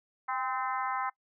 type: harmonic tone with a mistuned harmonic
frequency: 257.6 Hz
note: C4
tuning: 27 cents flat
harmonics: 3 / 4 / 5 / 6 / 7 / 8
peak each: -35 / -34 / -36 / -43 / -44 / -43 dBFS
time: 0.28-1.1 s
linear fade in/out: 10 ms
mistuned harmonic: 3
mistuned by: +45 cents
effects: noise-tail reverb RT60 0.1 s tail -22 dB re dry